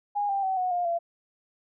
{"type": "tone with pitch steps", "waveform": "sine", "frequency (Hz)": [820, 790.2, 761.6, 733.9, 707.3, 681.6], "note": ["G#5", "G5", "F#5", "F#5", "F5", "F5"], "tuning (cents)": [-22, 14, 50, -14, 22, -42], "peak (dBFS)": -24, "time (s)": [0.15, 0.99], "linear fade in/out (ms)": 20, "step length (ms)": 140, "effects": []}